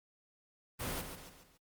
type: noise with echo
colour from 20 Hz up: pink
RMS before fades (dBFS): -38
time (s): 0.79-1.02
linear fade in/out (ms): 20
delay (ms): 140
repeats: 4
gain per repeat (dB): -7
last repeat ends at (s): 1.58
effects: Opus 32 kbps